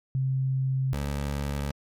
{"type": "tone pair in turn", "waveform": ["sine", "20% pulse"], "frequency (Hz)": [132.4, 71.01], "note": ["C3", "C#2"], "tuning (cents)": [21, 42], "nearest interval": "major seventh", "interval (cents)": 1079, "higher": "first", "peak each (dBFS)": -23, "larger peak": "neither", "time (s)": [[0.15, 0.93], [0.93, 1.71]], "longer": "neither", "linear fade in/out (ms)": 0, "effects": ["MP3 96 kbps"]}